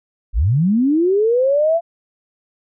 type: linear sweep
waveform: sine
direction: up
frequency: 38.5 to 686 Hz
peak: -12 dBFS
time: 0.33-1.81 s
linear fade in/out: 50 ms
effects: none